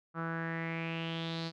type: tone with low-pass filter sweep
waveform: sawtooth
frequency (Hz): 164.81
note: E3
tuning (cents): 0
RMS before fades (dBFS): -37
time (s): 0.14-1.52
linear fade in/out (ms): 50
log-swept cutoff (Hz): 1300 to 4500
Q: 5.3
effects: none